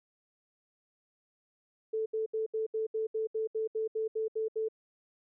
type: tone bursts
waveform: sine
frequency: 440 Hz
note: A4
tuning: in tune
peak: -29 dBFS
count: 14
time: 1.93-4.686 s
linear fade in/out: 10 ms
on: 130 ms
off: 72 ms
effects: none